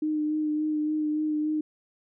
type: tone with vibrato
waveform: sine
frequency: 305.2 Hz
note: D#4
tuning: 33 cents flat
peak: -24 dBFS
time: 0.02-1.61 s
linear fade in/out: 5 ms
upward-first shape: sine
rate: 3.5 Hz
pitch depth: 18 cents each way
effects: none